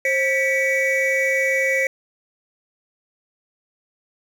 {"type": "tone cluster", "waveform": "triangle", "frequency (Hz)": [532, 1956, 2262], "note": ["C5", "B6", "C#7"], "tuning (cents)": [29, -17, 34], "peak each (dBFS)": -20, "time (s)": [0.05, 1.87], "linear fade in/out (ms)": 2, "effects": ["7-bit"]}